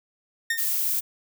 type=tone with exponential decay; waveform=40% pulse; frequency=1832 Hz; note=A#6; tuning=31 cents flat; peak=-19 dBFS; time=0.5-0.73 s; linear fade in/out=5 ms; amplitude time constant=48 ms
type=noise; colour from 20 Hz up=violet; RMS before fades=-25 dBFS; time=0.57-1.01 s; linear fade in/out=20 ms
effects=none